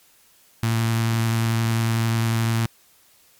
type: tone with notch filter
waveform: sawtooth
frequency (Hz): 113.9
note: A#2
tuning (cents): -40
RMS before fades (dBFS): -21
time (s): 0.63-2.66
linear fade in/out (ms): 0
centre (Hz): 500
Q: 0.82
effects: white hiss -56 dBFS RMS until 3.39 s + MP3 96 kbps